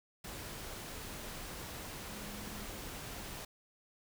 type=tone in noise; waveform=sine; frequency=207.7 Hz; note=G#3; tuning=in tune; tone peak=-48 dBFS; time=2.09-2.66 s; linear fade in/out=5 ms; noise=pink; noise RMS=-45 dBFS; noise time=0.24-3.45 s; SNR=-6 dB; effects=none